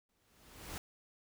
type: noise with exponential growth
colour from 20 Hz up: pink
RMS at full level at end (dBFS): -42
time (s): 0.09-0.78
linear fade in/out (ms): 1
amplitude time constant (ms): 150
effects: none